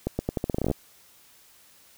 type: accelerating click train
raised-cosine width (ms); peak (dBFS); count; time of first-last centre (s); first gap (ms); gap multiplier
2; -12; 14; 0.07-0.713; 120; 0.83
effects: white hiss -56 dBFS RMS until 1.97 s